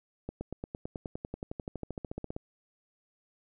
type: accelerating click train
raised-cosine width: 2 ms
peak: -23 dBFS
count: 25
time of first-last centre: 0.29-2.364 s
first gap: 120 ms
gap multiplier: 0.97
effects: none